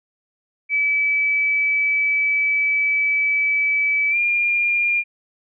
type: tone with pitch glide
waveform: sine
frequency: 2298 to 2405 Hz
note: D7 to D7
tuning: -38 to +41 cents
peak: -16 dBFS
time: 0.69-5.04 s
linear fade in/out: 50 ms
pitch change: +79 cents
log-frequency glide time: 4.1-4.17 s
effects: none